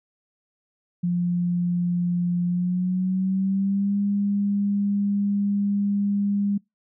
sine tone with pitch glide, 175.7 to 201.8 Hz, F3 to G#3, +11 to -49 cents, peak -20 dBFS, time 1.03-6.58 s, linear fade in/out 10 ms, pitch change +240 cents, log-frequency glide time 2.45-3.97 s, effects noise-tail reverb RT60 0.2 s tail -26 dB re dry

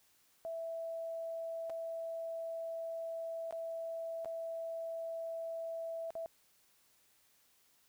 sine tone with dropouts, 659.3 Hz, E5, in tune, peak -38 dBFS, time 0.45-6.26 s, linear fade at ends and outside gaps 0 ms, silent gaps 1.697-1.701 / 3.509-3.525 / 4.247-4.257 / 6.105-6.153 s, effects white hiss -70 dBFS RMS until 7.88 s

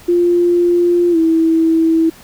sine tone with pitch glide, 349 to 325.6 Hz, F4 to E4, -1 to -21 cents, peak -9 dBFS, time 0.08-2.1 s, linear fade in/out 10 ms, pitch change -120 cents, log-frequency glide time 1.11-1.17 s, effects pink hiss -41 dBFS RMS until 2.23 s

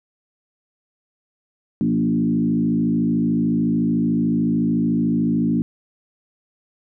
sine tone with frequency modulation, 233.1 Hz, A#3, in tune, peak -16 dBFS, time 1.81-5.62 s, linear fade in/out 0 ms, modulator 53.7 Hz, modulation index 1.3, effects none

